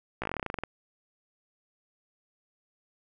slowing click train, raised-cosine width 0.5 ms, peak -17 dBFS, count 15, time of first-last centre 0.22-0.636 s, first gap 16 ms, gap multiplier 1.09, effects none

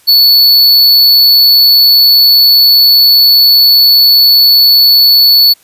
square tone, 4435 Hz, C#8, in tune, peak -3 dBFS, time 0.07-5.54 s, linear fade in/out 20 ms, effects white hiss -46 dBFS RMS until 5.63 s + resampled to 32000 Hz

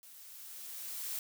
blue noise with level ramp, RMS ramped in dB -55 to -38 dBFS, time 0.03-1.19 s, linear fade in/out 0 ms, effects none

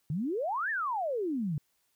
sine exponential two-way sweep, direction up then down, 137.9 to 1853 to 137.9 Hz, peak -29 dBFS, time 0.1-1.58 s, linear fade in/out 2 ms, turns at 0.7 s, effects white hiss -74 dBFS RMS until 1.95 s

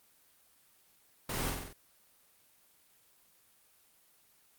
pink noise with echo, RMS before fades -36 dBFS, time 1.29-1.5 s, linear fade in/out 5 ms, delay 46 ms, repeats 5, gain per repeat -3 dB, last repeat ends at 1.73 s, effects white hiss -66 dBFS RMS until 4.58 s + Opus 24 kbps

